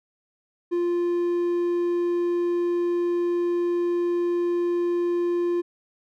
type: tone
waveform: triangle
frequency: 348.5 Hz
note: F4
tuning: 4 cents flat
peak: -19 dBFS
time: 0.71-5.62 s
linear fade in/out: 20 ms
effects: none